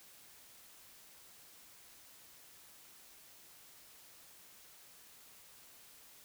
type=silence; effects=white hiss -59 dBFS RMS until 6.24 s